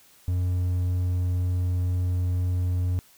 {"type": "tone", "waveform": "triangle", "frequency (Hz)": 89.8, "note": "F2", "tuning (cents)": 49, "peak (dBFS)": -20, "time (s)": [0.28, 2.99], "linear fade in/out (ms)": 0, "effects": ["white hiss -56 dBFS RMS until 3.17 s"]}